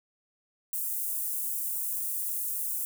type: high-pass noise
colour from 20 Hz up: white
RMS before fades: -32 dBFS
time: 0.73-2.85 s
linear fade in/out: 0 ms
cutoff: 9000 Hz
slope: 24 dB/octave
effects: none